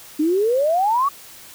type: exponential sweep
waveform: sine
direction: up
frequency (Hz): 293.7 to 1164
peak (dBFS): -15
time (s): 0.19-1.09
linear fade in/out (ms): 10
effects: white hiss -42 dBFS RMS until 1.54 s